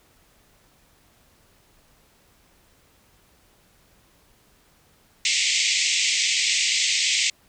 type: band-pass noise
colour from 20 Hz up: pink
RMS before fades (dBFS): -22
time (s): 5.25-7.3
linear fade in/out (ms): 2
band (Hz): 2000 to 8000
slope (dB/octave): 96
effects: pink hiss -59 dBFS RMS until 7.48 s